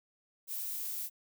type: noise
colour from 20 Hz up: violet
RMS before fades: -38 dBFS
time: 0.47-1.1 s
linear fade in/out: 50 ms
effects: none